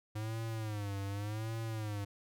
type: tone with vibrato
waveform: square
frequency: 105.8 Hz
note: G#2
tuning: 33 cents sharp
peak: -37 dBFS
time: 0.15-2.05 s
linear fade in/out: 10 ms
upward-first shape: sine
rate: 0.87 Hz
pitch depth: 120 cents each way
effects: none